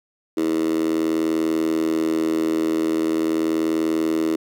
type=tone with high-pass filter; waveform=10% pulse; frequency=80.4 Hz; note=E2; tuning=43 cents flat; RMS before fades=-21 dBFS; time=0.37-4.36 s; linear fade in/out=5 ms; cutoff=330 Hz; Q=5.7; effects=none